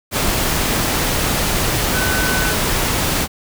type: tone in noise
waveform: sine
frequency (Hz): 1509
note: F#6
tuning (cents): +34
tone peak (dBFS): -21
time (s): 1.92-2.55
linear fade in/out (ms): 50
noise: pink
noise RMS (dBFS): -18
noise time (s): 0.11-3.28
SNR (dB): -6
effects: none